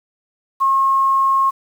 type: tone with quantisation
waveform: sine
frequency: 1080 Hz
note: C#6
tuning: 45 cents flat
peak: -12 dBFS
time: 0.6-1.51 s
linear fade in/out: 20 ms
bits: 7
effects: none